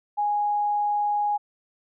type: tone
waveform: sine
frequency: 828 Hz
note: G#5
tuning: 5 cents flat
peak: -21 dBFS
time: 0.17-1.38 s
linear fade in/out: 20 ms
effects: none